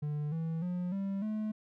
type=tone with pitch steps; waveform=triangle; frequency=148.5 / 162.88 / 178.65 / 195.95 / 214.9 Hz; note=D3 / E3 / F3 / G3 / A3; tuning=+20 / -20 / +40 / 0 / -41 cents; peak=-30 dBFS; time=0.02-1.52 s; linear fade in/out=10 ms; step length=300 ms; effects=none